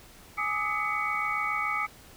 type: tone cluster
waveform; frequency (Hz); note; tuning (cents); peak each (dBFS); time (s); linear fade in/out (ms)
sine; 834 / 1210 / 1277 / 2023 / 2239; G#5 / D#6 / D#6 / B6 / C#7; +7 / -49 / +45 / +41 / +17; -37 / -34 / -31 / -36 / -31; 0.37-1.87; 20
effects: pink hiss -52 dBFS RMS until 2.16 s